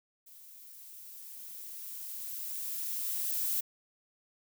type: noise with level ramp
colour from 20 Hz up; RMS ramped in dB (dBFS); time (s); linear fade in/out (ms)
violet; -54 to -31; 0.26-3.61; 10
effects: none